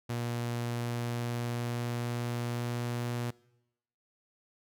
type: tone with pitch glide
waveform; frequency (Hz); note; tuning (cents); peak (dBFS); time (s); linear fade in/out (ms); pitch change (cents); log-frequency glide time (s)
sawtooth; 119.2 to 120.24; A#2 to B2; +39 to -46; -28; 0.09-3.31; 10; +15; 0.64-3.01
effects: noise-tail reverb RT60 0.9 s tail -23 dB re dry